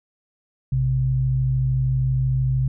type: tone pair together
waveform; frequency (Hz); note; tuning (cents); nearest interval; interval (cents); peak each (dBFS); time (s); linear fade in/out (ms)
sine; 56.95 / 130; A#1 / C3; -40 / -11; octave + major second; 1429; -26 / -18; 0.72-2.68; 5
effects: none